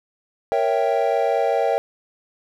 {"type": "chord", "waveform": "triangle", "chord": "A# diminished seventh", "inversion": "none", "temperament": "equal", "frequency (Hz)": [466.2, 554.4, 659.3, 784], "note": ["A#4", "C#5", "E5", "G5"], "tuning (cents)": [0, 0, 0, 0], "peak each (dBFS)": -21, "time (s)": [0.52, 1.78], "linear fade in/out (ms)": 0, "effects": []}